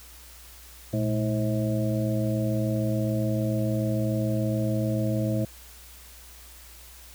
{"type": "harmonic tone with a mistuned harmonic", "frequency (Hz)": 106.9, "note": "A2", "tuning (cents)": -49, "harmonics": [1, 2, 3, 5, 6], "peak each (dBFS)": [-26, -29, -31, -33, -34], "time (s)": [0.93, 5.45], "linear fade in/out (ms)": 5, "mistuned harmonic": 1, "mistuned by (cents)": 150, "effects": ["added 60 Hz sine -49 dBFS peak until 7.14 s", "white hiss -49 dBFS RMS until 7.14 s"]}